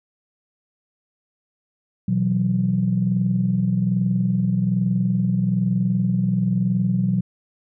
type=chord; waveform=sine; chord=B suspended fourth; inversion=none; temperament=equal with one note detuned; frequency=123.47 / 164.81 / 185.96 Hz; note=B2 / E3 / F#3; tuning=0 / 0 / +9 cents; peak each=-22 / -25 / -19 dBFS; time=2.08-7.21 s; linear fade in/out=5 ms; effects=tanh soft clip ceiling -8 dBFS